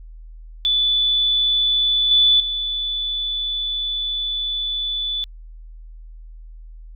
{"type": "tone with level steps", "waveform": "sine", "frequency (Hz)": 3477, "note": "A7", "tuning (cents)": -21, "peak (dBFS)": [-15, -11, -21], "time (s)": [0.65, 5.24], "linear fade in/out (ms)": 0, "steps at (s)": [2.11, 2.4], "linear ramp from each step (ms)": 2, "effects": ["added 40 Hz sine -36 dBFS peak until 6.95 s"]}